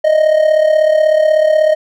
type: tone with amplitude modulation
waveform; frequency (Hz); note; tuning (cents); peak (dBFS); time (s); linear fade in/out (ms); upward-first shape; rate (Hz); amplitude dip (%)
triangle; 621; D#5; -3; -3; 0.04-1.75; 10; sine; 36.3; 65
effects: none